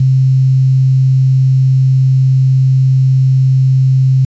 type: tone with quantisation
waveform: sine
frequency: 131.7 Hz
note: C3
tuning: 12 cents sharp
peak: -6 dBFS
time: 0-4.25 s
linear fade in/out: 5 ms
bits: 6
effects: resampled to 16000 Hz